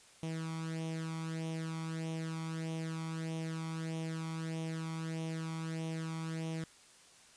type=tone with flanger; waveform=sawtooth; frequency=161.8 Hz; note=E3; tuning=32 cents flat; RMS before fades=-39 dBFS; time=0.23-6.64 s; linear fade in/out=0 ms; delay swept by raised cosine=0.32 to 0.9 ms; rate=1.6 Hz; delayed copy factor=+0.7; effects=white hiss -60 dBFS RMS until 7.36 s + resampled to 22050 Hz